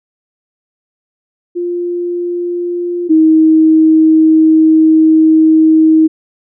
sine tone pair in turn, 350 / 316.9 Hz, F4 / D#4, +4 / +32 cents, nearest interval major second, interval 172 cents, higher first, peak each -14 / -4 dBFS, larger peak second, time 1.55-3.09 / 3.09-6.08 s, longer second, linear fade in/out 20 ms, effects none

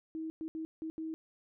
sine tone bursts at uneven times, 319.6 Hz, D#4, 47 cents sharp, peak -36 dBFS, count 5, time 0.15-0.3 / 0.41-0.48 / 0.55-0.65 / 0.82-0.9 / 0.98-1.14 s, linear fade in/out 0 ms, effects none

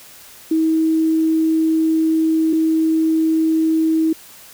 sine tone pair in turn, 320 / 320 Hz, D#4 / D#4, +49 / +49 cents, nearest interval unison, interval 0 cents, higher neither, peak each -13 dBFS, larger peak neither, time 0.51-2.53 / 2.53-4.13 s, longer first, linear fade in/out 5 ms, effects white hiss -42 dBFS RMS until 4.53 s

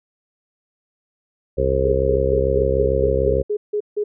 harmonic tone, 66.7 Hz, C2, 34 cents sharp, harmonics 1 / 2 / 3 / 4 / 5 / 6 / 7 / 8, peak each -22 / -26 / -33 / -32 / -32 / -23 / -22 / -21 dBFS, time 1.57-3.43 s, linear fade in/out 20 ms
sine tone bursts, 417.2 Hz, G#4, 8 cents sharp, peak -18 dBFS, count 10, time 1.85-4.04 s, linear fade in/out 10 ms, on 75 ms, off 160 ms
effects none

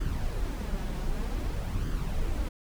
brown noise with flanger, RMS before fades -30 dBFS, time 0-2.49 s, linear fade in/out 10 ms, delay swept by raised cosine 0.63 to 5.53 ms, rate 0.53 Hz, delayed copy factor +0.5, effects none

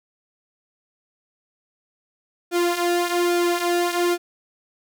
sawtooth tone with flanger, 349.2 Hz, F4, in tune, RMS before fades -21 dBFS, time 2.51-4.18 s, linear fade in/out 50 ms, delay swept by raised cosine 1 to 3.8 ms, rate 1.2 Hz, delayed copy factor -0.65, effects none

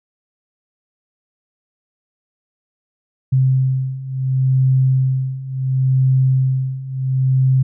sine beating tone pair, 130.81 / 131.52 Hz, C3 / C3, 0 / +9 cents, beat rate 0.71 Hz, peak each -18 / -15 dBFS, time 3.32-7.63 s, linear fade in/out 10 ms, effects none

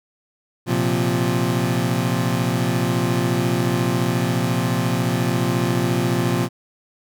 25% pulse chord, Bb suspended second, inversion none, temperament equal, 116.54 / 130.81 / 174.61 Hz, Bb2 / C3 / F3, 0 / 0 / 0 cents, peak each -19 dBFS, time 0.66-6.49 s, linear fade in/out 50 ms, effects none

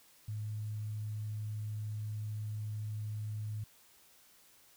sine tone with quantisation, 106.7 Hz, G#2, 47 cents sharp, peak -36 dBFS, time 0.28-3.64 s, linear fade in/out 5 ms, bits 11, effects white hiss -63 dBFS RMS until 4.76 s

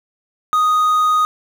triangle tone with quantisation, 1244.5 Hz, D#6, in tune, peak -10 dBFS, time 0.53-1.25 s, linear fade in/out 0 ms, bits 6, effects none

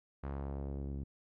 sawtooth tone with low-pass filter sweep, 69.3 Hz, C#2, in tune, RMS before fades -40 dBFS, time 0.23-1.04 s, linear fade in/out 10 ms, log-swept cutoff 1400 to 260 Hz, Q 1.1, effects none

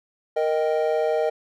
triangle chord, Eb major, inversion second, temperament equal, 466.2 / 622.3 / 784 Hz, Bb4 / Eb5 / G5, 0 / 0 / 0 cents, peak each -21 / -21 / -27 dBFS, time 0.36-1.3 s, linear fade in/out 10 ms, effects none

